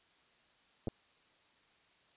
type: clicks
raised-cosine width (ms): 2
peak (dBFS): -24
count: 2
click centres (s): 0.873 / 0.882
effects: white hiss -68 dBFS RMS until 2.16 s + resampled to 8000 Hz